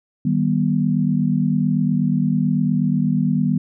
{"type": "chord", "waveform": "sine", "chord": "Eb augmented", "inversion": "none", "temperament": "just", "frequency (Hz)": [155.56, 194.45, 243.1], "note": ["Eb3", "G3", "B3"], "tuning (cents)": [0, -14, -27], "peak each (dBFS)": -20, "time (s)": [0.25, 3.58], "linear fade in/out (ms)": 5, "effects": []}